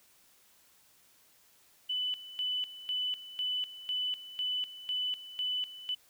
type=tone with tremolo; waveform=sine; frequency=2994 Hz; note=F#7; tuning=20 cents sharp; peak=-30 dBFS; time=1.89-5.95 s; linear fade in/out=10 ms; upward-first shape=square; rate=2 Hz; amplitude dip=80%; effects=white hiss -64 dBFS RMS until 6.09 s